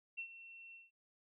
sine tone with ADSR envelope, 2710 Hz, E7, 47 cents sharp, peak -39 dBFS, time 0.17-0.91 s, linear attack 19 ms, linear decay 82 ms, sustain -13 dB, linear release 170 ms, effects none

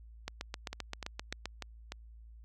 two click trains, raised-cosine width 0.2 ms, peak -22 / -20 dBFS, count 5 / 10, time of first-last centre 0.73-1.92 / 0.28-1.456 s, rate 3.36 / 7.65 Hz, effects added 56 Hz sine -50 dBFS peak until 2.44 s

